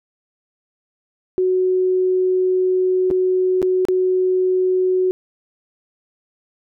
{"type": "tone with dropouts", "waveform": "sine", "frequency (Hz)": 370, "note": "F#4", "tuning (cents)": 0, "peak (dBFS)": -14, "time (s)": [1.38, 5.11], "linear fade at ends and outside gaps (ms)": 0, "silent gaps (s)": [[3.103, 3.111], [3.618, 3.627], [3.852, 3.885]], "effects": []}